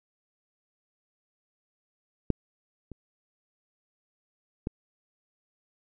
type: clicks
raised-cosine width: 3 ms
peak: -10 / -28 / -17 dBFS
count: 3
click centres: 2.303 / 2.917 / 4.671 s
effects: none